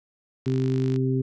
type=harmonic tone; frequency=130.81 Hz; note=C3; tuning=in tune; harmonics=1 / 2 / 3; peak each=-23 / -26 / -28 dBFS; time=0.46-1.22 s; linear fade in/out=10 ms
type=click train; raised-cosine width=0.2 ms; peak=-23 dBFS; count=26; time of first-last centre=0.46-0.961 s; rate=49.9 Hz
effects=none